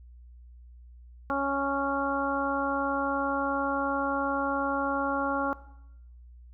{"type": "harmonic tone", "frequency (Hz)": 277.2, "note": "C#4", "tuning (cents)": 0, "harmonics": [1, 2, 3, 4, 5], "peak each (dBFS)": [-32, -32, -32, -32, -32], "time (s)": [1.3, 5.53], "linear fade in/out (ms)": 0, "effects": ["noise-tail reverb RT60 0.8 s tail -17 dB re dry", "added 60 Hz sine -47 dBFS peak until 6.53 s"]}